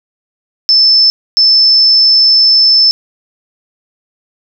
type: tone bursts at uneven times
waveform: sine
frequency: 5274 Hz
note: E8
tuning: in tune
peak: -4 dBFS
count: 2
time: 0.69-1.1 / 1.37-2.91 s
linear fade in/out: 0 ms
effects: none